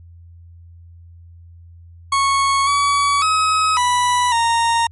40% pulse tone with pitch steps, 1103 / 1136 / 1274 / 984 / 927 Hz, C#6 / C#6 / D#6 / B5 / A#5, -9 / +42 / +41 / -7 / -10 cents, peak -13 dBFS, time 2.12-4.87 s, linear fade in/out 5 ms, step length 550 ms, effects added 85 Hz sine -39 dBFS peak until 4.91 s + MP3 48 kbps

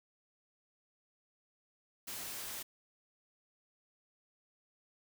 white noise, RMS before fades -43 dBFS, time 2.07-2.63 s, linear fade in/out 10 ms, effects none

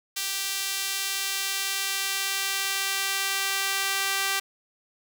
sawtooth tone with high-pass filter sweep, 390.9 Hz, G4, 5 cents flat, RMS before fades -28 dBFS, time 0.16-4.4 s, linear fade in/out 10 ms, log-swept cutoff 3400 to 1600 Hz, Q 0.72, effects none

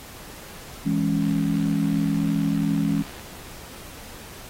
sine chord, C# minor, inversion first, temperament equal, 164.81 / 207.7 / 277.2 Hz, E3 / G#3 / C#4, 0 / 0 / 0 cents, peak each -24 dBFS, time 0.85-3.03 s, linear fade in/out 20 ms
click train, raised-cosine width 0.3 ms, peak -27 dBFS, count 139, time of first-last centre 1.21-3.196 s, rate 69.5 Hz
effects pink hiss -42 dBFS RMS until 4.49 s + AAC 48 kbps

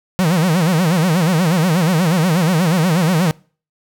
45% pulse tone with vibrato, 170.8 Hz, F3, 38 cents flat, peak -12 dBFS, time 0.19-3.31 s, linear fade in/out 0 ms, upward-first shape sine, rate 8.3 Hz, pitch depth 190 cents each way, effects noise-tail reverb RT60 0.4 s tail -24 dB re dry

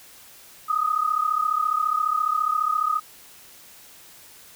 sine tone pair together, 1229 / 1263.6 Hz, D#6 / D#6, -22 / +26 cents, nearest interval unison, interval 48 cents, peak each -23 dBFS, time 0.68-3 s, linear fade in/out 20 ms, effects white hiss -48 dBFS RMS until 4.55 s

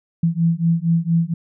sine beating tone pair, 164.81 / 169.11 Hz, E3 / E3, 0 / +45 cents, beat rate 4.3 Hz, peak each -18 dBFS, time 0.23-1.34 s, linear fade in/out 5 ms, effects none

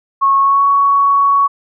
sine tone with pitch glide, 1097 to 1118.1 Hz, C#6 to C#6, -18 to +15 cents, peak -8 dBFS, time 0.21-1.48 s, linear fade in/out 20 ms, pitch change +33 cents, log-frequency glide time 0.39-0.65 s, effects none

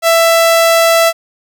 sawtooth tone, 664 Hz, E5, 12 cents sharp, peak -3 dBFS, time 0.02-1.13 s, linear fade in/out 50 ms, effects none

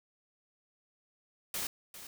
white noise with echo, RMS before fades -36 dBFS, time 1.54-1.67 s, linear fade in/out 2 ms, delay 400 ms, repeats 1, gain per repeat -12 dB, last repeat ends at 2.07 s, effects none

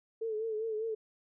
sine tone with vibrato, 440 Hz, A4, in tune, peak -32 dBFS, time 0.21-0.95 s, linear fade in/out 10 ms, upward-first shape triangle, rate 5 Hz, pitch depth 70 cents each way, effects none

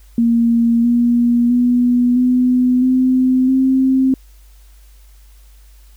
sine tone with pitch steps, 233.1 / 238.8 / 244.7 / 250.7 / 256.9 / 263.2 Hz, A#3 / A#3 / B3 / B3 / C4 / C4, 0 / +42 / -16 / +26 / -32 / +10 cents, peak -10 dBFS, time 0.18-4.14 s, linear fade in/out 2 ms, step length 660 ms, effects added 50 Hz sine -41 dBFS peak until 5.96 s + white hiss -54 dBFS RMS until 5.96 s

